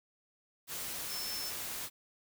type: tone in noise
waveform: sine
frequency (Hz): 5300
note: E8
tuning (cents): +9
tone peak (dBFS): -39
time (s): 1.08-1.52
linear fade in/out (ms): 50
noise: white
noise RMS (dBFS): -40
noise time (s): 0.67-1.9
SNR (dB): -2
effects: none